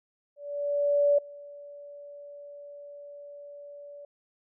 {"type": "tone with ADSR envelope", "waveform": "sine", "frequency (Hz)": 576, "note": "D5", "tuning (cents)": -34, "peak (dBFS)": -18, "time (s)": [0.36, 4.05], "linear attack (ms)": 820, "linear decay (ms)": 7, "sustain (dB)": -24, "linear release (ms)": 3, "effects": []}